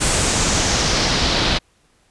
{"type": "noise with low-pass filter sweep", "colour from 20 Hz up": "pink", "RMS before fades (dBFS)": -18, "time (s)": [0, 1.59], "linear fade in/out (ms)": 20, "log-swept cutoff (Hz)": [8800, 4000], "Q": 2.4, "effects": ["pink hiss -59 dBFS RMS until 2.1 s", "resampled to 24000 Hz"]}